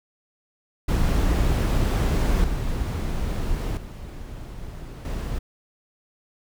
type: noise with level steps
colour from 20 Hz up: brown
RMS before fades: -20 / -26 / -36 / -28 dBFS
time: 0.88-5.39 s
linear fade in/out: 10 ms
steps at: 2.44 / 3.77 / 5.05 s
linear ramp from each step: 2 ms
effects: none